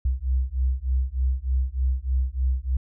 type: beating tone pair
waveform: sine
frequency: 62.9 / 66.2 Hz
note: B1 / C2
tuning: +32 / +21 cents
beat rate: 3.3 Hz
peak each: -24 dBFS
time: 0.05-2.77 s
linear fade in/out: 5 ms
effects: none